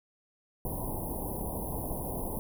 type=band-stop noise; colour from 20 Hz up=pink; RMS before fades=-35 dBFS; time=0.65-2.39 s; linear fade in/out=0 ms; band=1000 to 9800 Hz; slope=96 dB/octave; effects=none